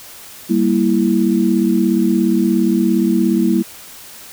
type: chord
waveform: sine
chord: E diminished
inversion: first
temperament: equal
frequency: 196 / 233.1 / 329.6 Hz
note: G3 / Bb3 / E4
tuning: 0 / 0 / 0 cents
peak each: -16 dBFS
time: 0.49-3.63 s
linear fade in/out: 20 ms
effects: white hiss -37 dBFS RMS until 4.32 s